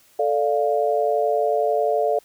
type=chord; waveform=sine; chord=D minor; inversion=second; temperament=equal; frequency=440 / 587.3 / 698.5 Hz; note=A4 / D5 / F5; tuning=0 / 0 / 0 cents; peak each=-22 dBFS; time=0.19-2.19 s; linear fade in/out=5 ms; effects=white hiss -56 dBFS RMS until 2.24 s